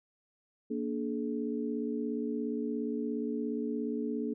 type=tone cluster; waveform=sine; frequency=233.8 / 290.9 / 427.4 Hz; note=A#3 / D4 / G#4; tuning=+5 / -16 / +50 cents; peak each=-34 / -36 / -37 dBFS; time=0.7-4.34 s; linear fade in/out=10 ms; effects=none